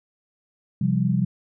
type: chord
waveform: sine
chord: C suspended fourth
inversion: none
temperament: equal with one note detuned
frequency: 130.81 / 172.21 / 196 Hz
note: C3 / F3 / G3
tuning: 0 / -24 / 0 cents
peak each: -23 dBFS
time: 0.81-1.25 s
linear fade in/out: 5 ms
effects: none